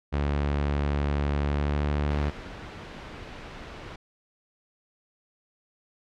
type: tone with pitch glide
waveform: sawtooth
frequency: 72 to 73.22 Hz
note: D2 to D2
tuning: -34 to -5 cents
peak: -20 dBFS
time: 0.12-2.31 s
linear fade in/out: 20 ms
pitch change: +29 cents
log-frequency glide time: 1.45-1.82 s
type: noise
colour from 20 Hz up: pink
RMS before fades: -40 dBFS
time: 2.1-3.96 s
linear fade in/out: 5 ms
effects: low-pass 3000 Hz 12 dB/octave